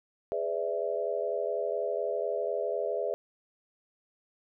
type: chord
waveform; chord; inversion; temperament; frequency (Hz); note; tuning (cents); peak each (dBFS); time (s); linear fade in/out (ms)
sine; E dominant seventh; first; equal with one note detuned; 415.3 / 503.1 / 587.3 / 659.3; G#4 / B4 / D5 / E5; 0 / +32 / 0 / 0; -34; 0.32-3.14; 0
effects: none